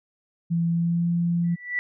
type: tone with pitch glide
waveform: sine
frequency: 168.4 to 171.44 Hz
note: E3 to F3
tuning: +37 to -32 cents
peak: -20 dBFS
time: 0.5-1.56 s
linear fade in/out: 20 ms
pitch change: +31 cents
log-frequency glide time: 0.7-1.08 s
type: tone with exponential growth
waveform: sine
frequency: 1963 Hz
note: B6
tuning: 11 cents flat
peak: -20 dBFS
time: 1.44-1.79 s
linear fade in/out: 0 ms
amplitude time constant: 76 ms
effects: none